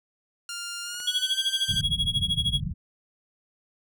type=tone with pitch glide; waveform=10% pulse; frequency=1400 to 1562.4 Hz; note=F6 to G6; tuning=+4 to -6 cents; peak=-24 dBFS; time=0.49-1.81 s; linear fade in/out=2 ms; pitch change=+190 cents; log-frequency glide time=0.83-1.4 s
type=clicks; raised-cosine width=0.3 ms; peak=-37 / -29 dBFS; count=2; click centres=0.945 / 1.002 s
type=tone with tremolo; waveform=triangle; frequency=3322 Hz; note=G#7; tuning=in tune; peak=-19 dBFS; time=1.07-2.6 s; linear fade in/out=5 ms; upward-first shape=sine; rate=13 Hz; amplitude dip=95%
type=low-pass noise; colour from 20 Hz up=white; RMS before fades=-31 dBFS; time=1.68-2.74 s; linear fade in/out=20 ms; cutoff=180 Hz; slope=48 dB/octave
effects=none